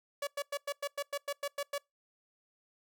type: tone bursts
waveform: sawtooth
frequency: 570 Hz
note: C#5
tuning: 48 cents sharp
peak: -29 dBFS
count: 11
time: 0.22-1.781 s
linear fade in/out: 5 ms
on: 51 ms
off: 100 ms
effects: noise-tail reverb RT60 0.2 s tail -25 dB re dry